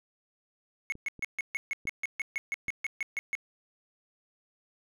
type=tone bursts; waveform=triangle; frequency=2189 Hz; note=C#7; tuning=22 cents flat; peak=-27 dBFS; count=16; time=0.9-3.352 s; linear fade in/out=0 ms; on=22 ms; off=140 ms
type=clicks; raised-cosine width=3 ms; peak=-34 dBFS; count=4; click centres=0.954 / 1.193 / 1.854 / 2.683 s
effects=none